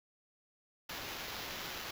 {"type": "noise with sample-and-hold", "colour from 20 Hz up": "white", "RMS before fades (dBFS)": -43, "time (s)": [0.89, 1.91], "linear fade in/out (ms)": 5, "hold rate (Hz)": 8820, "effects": []}